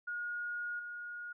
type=tone with level steps; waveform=sine; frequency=1437 Hz; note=F6; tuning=49 cents sharp; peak=-36 / -41 dBFS; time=0.07-1.33 s; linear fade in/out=10 ms; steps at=0.79 s; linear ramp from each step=5 ms; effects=none